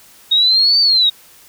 sine exponential two-way sweep, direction up then down, 3736 to 4628 to 3736 Hz, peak -9 dBFS, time 0.31-1.1 s, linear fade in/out 10 ms, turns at 0.8 s, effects white hiss -45 dBFS RMS until 1.48 s

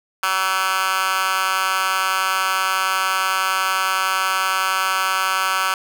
10% pulse tone with high-pass filter, 189.2 Hz, F#3, 39 cents sharp, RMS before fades -20 dBFS, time 0.23-5.74 s, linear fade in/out 2 ms, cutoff 1400 Hz, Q 2.7, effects none

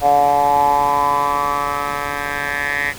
10% pulse tone with band-pass filter sweep, 143.5 Hz, D3, 40 cents flat, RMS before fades -17 dBFS, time 0.01-2.94 s, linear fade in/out 50 ms, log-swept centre 700 to 1900 Hz, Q 6.9, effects pink hiss -34 dBFS RMS until 2.98 s

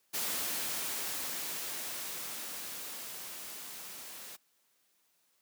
white noise with level ramp, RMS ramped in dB -34 to -47 dBFS, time 0.13-4.37 s, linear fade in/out 20 ms, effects white hiss -73 dBFS RMS until 5.41 s + high-pass 150 Hz 12 dB/octave

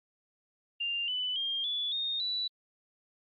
sine tone with pitch steps, 2794 / 2995 / 3209 / 3440 / 3687 / 3951 Hz, F7 / F#7 / G7 / A7 / A#7 / B7, 0 / +20 / +40 / -40 / -20 / 0 cents, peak -30 dBFS, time 0.8-2.48 s, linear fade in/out 10 ms, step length 280 ms, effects Opus 48 kbps

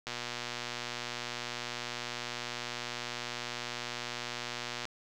click train, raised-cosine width 0.2 ms, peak -19 dBFS, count 575, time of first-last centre 0.07-4.853 s, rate 120 Hz, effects none

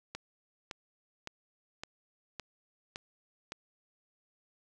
click train, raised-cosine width 0.2 ms, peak -22 dBFS, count 7, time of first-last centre 0.15-3.521 s, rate 1.78 Hz, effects none

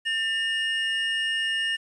triangle tone pair together, 1799.2 / 2856 Hz, A6 / F7, +38 / +38 cents, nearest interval minor sixth, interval 800 cents, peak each -25 dBFS, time 0.05-1.77 s, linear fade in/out 20 ms, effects resampled to 24000 Hz + 9-bit

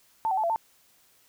sine tone with pitch steps, 889 / 761 / 869 / 677 / 893 Hz, A5 / F#5 / A5 / E5 / A5, +18 / +48 / -22 / +46 / +25 cents, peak -23 dBFS, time 0.25-0.56 s, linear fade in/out 0 ms, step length 62 ms, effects white hiss -62 dBFS RMS until 1.28 s

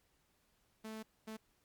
sawtooth tone bursts at uneven times, 219.2 Hz, A3, 6 cents flat, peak -40 dBFS, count 2, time 0.84-1.03 / 1.27-1.37 s, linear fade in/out 10 ms, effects pink hiss -75 dBFS RMS until 1.64 s + MP3 96 kbps

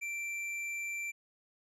triangle tone with hard clipping, 2349 Hz, D7, in tune, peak -37 dBFS, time 0.01-1.12 s, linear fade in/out 20 ms, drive 11 dB, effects none

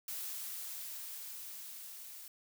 blue noise with level ramp, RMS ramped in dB -41 to -50 dBFS, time 0.08-2.28 s, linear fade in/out 2 ms, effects none

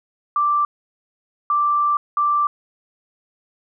sine tone bursts at uneven times, 1174.7 Hz, D6, in tune, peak -15 dBFS, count 3, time 0.36-0.65 / 1.5-1.97 / 2.17-2.47 s, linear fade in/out 2 ms, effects none

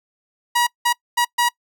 sawtooth tone bursts at uneven times, 960 Hz, B5, 49 cents flat, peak -11 dBFS, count 4, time 0.55-0.67 / 0.85-0.93 / 1.17-1.25 / 1.38-1.49 s, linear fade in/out 10 ms, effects noise-tail reverb RT60 0.1 s tail -25 dB re dry

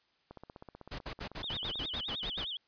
click train, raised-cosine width 1 ms, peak -33 dBFS, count 24, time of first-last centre 0.31-1.757 s, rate 15.9 Hz
pink noise bursts, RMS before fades -40 dBFS, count 11, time 0.91-2.448 s, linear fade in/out 10 ms, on 78 ms, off 68 ms
sine tone with vibrato, 3322 Hz, G#7, in tune, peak -36 dBFS, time 1.43-2.57 s, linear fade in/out 2 ms, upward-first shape sine, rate 9.7 Hz, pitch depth 210 cents each way
effects white hiss -72 dBFS RMS until 2.67 s + resampled to 11025 Hz

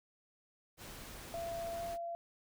pink noise, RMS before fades -49 dBFS, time 0.77-1.98 s, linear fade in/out 50 ms
sine tone with pitch glide, 675 to 682.4 Hz, E5 to F5, +41 to -40 cents, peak -38 dBFS, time 1.34-2.15 s, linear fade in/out 0 ms, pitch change +19 cents, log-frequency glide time 1.74-1.82 s
effects none

